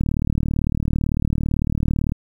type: click train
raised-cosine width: 5 ms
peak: -8 dBFS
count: 81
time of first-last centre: 0.01-2.121 s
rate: 37.9 Hz
effects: 8-bit